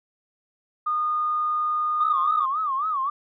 sine tone, 1225 Hz, D#6, 27 cents flat, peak -21 dBFS, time 0.86-2.46 s, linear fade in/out 10 ms
sine tone with vibrato, 1166 Hz, D6, 13 cents flat, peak -22 dBFS, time 2-3.1 s, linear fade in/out 5 ms, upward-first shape sine, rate 3.7 Hz, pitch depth 180 cents each way
effects tanh soft clip ceiling -12 dBFS

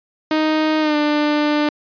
sawtooth tone with pitch glide, 311.1 to 297.7 Hz, D#4 to D4, 0 to +24 cents, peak -11 dBFS, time 0.31-1.69 s, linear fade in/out 2 ms, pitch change -76 cents, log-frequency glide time 0.8-0.96 s, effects resampled to 11025 Hz

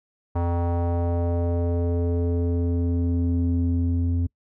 square tone with low-pass filter sweep, 86.1 Hz, F2, 24 cents flat, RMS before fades -23 dBFS, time 0.35-4.27 s, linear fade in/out 10 ms, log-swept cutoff 900 to 200 Hz, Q 2.4, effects noise-tail reverb RT60 0.1 s tail -25 dB re dry

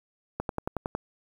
click train, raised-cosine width 1 ms, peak -15 dBFS, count 7, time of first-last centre 0.4-0.95 s, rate 10.9 Hz, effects 8-bit

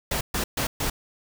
pink noise bursts, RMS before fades -26 dBFS, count 4, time 0.11-0.9 s, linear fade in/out 5 ms, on 100 ms, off 130 ms, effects none

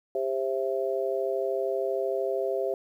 harmonic tone, 132.9 Hz, C3, 27 cents sharp, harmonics 3 / 4 / 5, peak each -29 / -30 / -31 dBFS, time 0.15-2.74 s, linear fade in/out 2 ms, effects 10-bit

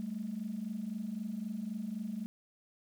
sine tone pair together, 196.85 / 220.7 Hz, G3 / A3, +8 / +5 cents, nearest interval major second, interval 197 cents, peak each -39 / -37 dBFS, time 0-2.26 s, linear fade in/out 0 ms, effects tanh soft clip ceiling -29 dBFS + 10-bit

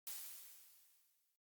blue noise with exponential decay, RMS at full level -45 dBFS, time 0.07-1.36 s, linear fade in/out 0 ms, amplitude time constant 280 ms, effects noise-tail reverb RT60 0.3 s tail -24 dB re dry + Opus 48 kbps

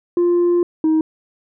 sine tone pair in turn, 349.2 / 315.6 Hz, F4 / D#4, 0 / +25 cents, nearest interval major second, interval 175 cents, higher first, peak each -10 dBFS, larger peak neither, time 0.17-0.63 / 0.84-1.01 s, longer first, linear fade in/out 2 ms, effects tanh soft clip ceiling -11 dBFS

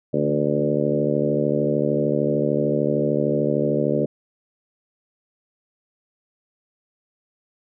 harmonic tone with a mistuned harmonic, 73.3 Hz, D2, 3 cents flat, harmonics 2 / 3 / 4 / 5 / 6 / 7 / 8, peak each -26 / -26 / -26 / -26 / -26 / -26 / -26 dBFS, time 0.13-4.06 s, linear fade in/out 10 ms, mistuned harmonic 3, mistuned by +23 cents, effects none

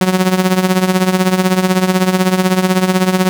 sawtooth tone with tremolo, 185.3 Hz, F#3, 3 cents sharp, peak -3 dBFS, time 0.01-3.29 s, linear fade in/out 0 ms, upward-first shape triangle, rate 16 Hz, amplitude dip 80%, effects none

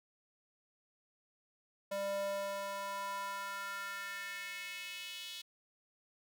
square tone with high-pass filter sweep, 198.3 Hz, G3, 20 cents sharp, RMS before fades -41 dBFS, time 1.91-5.42 s, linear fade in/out 10 ms, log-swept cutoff 500 to 3400 Hz, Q 3.1, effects none

